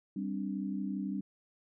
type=chord; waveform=sine; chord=G suspended fourth; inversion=none; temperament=equal; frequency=196 / 261.6 / 293.7 Hz; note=G3 / C4 / D4; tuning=0 / 0 / 0 cents; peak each=-35 / -40 / -39 dBFS; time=0.16-1.21 s; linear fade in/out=5 ms; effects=none